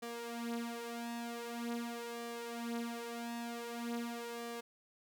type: tone with flanger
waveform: sawtooth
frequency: 235 Hz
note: A#3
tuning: 14 cents sharp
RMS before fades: -42 dBFS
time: 0.02-4.61 s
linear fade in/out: 10 ms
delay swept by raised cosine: 1.7 to 7.4 ms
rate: 0.45 Hz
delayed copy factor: +0.75
effects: none